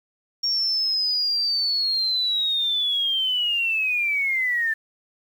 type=linear sweep; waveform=sine; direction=down; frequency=5560 to 1760 Hz; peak=-20 dBFS; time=0.43-4.74 s; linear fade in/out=10 ms; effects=8-bit